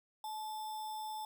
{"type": "tone with sample-and-hold", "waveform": "sine", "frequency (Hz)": 863, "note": "A5", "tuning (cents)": -34, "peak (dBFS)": -39, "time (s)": [0.24, 1.25], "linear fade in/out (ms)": 2, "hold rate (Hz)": 4410, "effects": []}